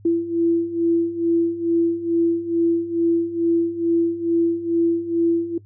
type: beating tone pair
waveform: sine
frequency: 334.6 / 336.9 Hz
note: E4 / E4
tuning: +26 / +38 cents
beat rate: 2.3 Hz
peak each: -22 / -18 dBFS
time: 0.05-5.58 s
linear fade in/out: 5 ms
effects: noise-tail reverb RT60 0.1 s tail -17 dB re dry + added 102 Hz sine -44 dBFS peak until 5.65 s